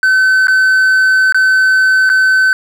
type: tone with dropouts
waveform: triangle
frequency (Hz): 1525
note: G6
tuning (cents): -48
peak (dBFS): -5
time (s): 0.03-2.53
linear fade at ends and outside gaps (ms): 1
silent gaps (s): 0.471-0.482 / 1.324-1.345 / 2.093-2.099
effects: none